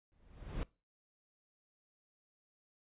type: noise with exponential growth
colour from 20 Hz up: brown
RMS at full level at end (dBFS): -34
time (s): 0.12-0.63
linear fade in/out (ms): 0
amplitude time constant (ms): 110
effects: noise-tail reverb RT60 0.3 s tail -22 dB re dry + resampled to 8000 Hz